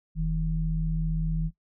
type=tone pair together; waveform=sine; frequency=42.38 / 160 Hz; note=E1 / D#3; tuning=+49 / +49 cents; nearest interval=octave + major seventh; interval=2300 cents; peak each=-27 dBFS; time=0.15-1.51 s; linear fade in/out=50 ms; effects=noise-tail reverb RT60 0.1 s tail -17 dB re dry